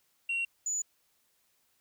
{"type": "tone pair in turn", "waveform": "sine", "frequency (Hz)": [2742, 6933], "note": ["F7", "A8"], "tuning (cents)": [-32, -27], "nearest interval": "octave + major third", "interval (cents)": 1605, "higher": "second", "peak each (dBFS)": [-27, -28], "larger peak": "first", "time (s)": [[0.29, 0.45], [0.66, 0.82]], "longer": "neither", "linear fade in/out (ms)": 5, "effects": ["tanh soft clip ceiling -27 dBFS", "white hiss -72 dBFS RMS until 1.8 s"]}